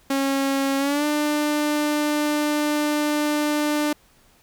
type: tone with pitch glide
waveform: sawtooth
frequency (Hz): 273.3 to 298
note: C#4 to D4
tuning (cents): -24 to +25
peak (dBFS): -16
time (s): 0.1-3.93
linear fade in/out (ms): 5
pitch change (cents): +149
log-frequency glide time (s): 0.78-1.05
effects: pink hiss -57 dBFS RMS until 4.42 s